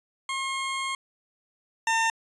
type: tone pair in turn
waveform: 20% pulse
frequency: 1075 / 904.6 Hz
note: C6 / A5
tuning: +47 / +48 cents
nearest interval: minor third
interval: 299 cents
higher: first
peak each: -23 / -17 dBFS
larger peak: second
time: 0.29-0.95 / 1.87-2.1 s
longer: first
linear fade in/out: 2 ms
effects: resampled to 22050 Hz